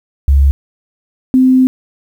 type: tone pair in turn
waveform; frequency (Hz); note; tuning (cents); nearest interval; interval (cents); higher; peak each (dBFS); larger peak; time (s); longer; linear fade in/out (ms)
sine; 69.3 / 258.2; C#2 / C4; 0 / -23; octave + major seventh; 2277; second; -5; neither; 0.28-0.51 / 1.34-1.67; second; 0
effects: 7-bit